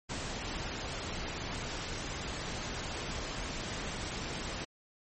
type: noise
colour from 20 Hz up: pink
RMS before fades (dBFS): -38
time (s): 0.09-4.65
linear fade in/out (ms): 10
effects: MP3 32 kbps